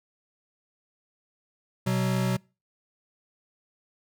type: tone pair together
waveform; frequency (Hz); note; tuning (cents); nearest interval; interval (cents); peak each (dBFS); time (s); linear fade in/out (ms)
square; 125.55 / 187.5; B2 / F#3; +29 / +23; perfect fifth; 694; -27; 1.86-2.37; 10
effects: noise-tail reverb RT60 0.3 s tail -25 dB re dry